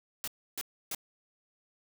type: noise bursts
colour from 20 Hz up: white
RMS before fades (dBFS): -36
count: 3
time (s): 0.24-0.948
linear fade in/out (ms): 0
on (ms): 36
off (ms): 300
effects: none